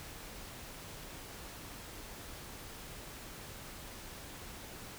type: silence
effects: pink hiss -48 dBFS RMS until 4.98 s